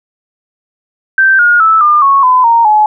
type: tone with pitch steps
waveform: sine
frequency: 1560 / 1430.5 / 1311.8 / 1202.9 / 1103.1 / 1011.5 / 927.6 / 850.6 Hz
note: G6 / F6 / E6 / D6 / C#6 / B5 / A#5 / G#5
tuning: -9 / +41 / -9 / +41 / -9 / +41 / -9 / +41 cents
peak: -4 dBFS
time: 1.18-2.86 s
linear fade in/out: 2 ms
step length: 210 ms
effects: none